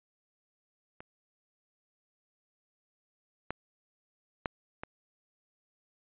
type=clicks; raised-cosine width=0.5 ms; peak=-30 / -18 / -15 / -23 dBFS; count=4; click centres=1.005 / 3.506 / 4.458 / 4.835 s; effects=resampled to 8000 Hz